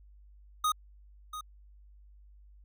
square tone with echo, 1244.5 Hz, D#6, in tune, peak -26 dBFS, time 0.64-0.72 s, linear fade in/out 5 ms, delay 690 ms, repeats 1, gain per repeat -12 dB, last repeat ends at 1.41 s, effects added 50 Hz sine -53 dBFS peak until 2.64 s

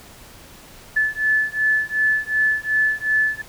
sine beating tone pair, 1735 / 1737.7 Hz, A6 / A6, -25 / -22 cents, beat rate 2.7 Hz, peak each -20 dBFS, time 0.96-3.42 s, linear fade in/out 10 ms, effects pink hiss -44 dBFS RMS until 3.48 s

